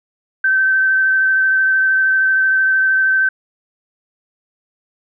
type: tone with vibrato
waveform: sine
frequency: 1545 Hz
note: G6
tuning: 26 cents flat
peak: -11 dBFS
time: 0.44-3.29 s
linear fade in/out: 5 ms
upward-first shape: triangle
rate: 13 Hz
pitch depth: 15 cents each way
effects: none